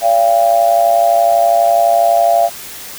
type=tone with amplitude modulation; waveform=sine; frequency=686 Hz; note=F5; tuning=31 cents flat; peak=-4 dBFS; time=0.01-2.5 s; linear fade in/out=50 ms; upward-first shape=sine; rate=112 Hz; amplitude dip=85%; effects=white hiss -30 dBFS RMS until 2.98 s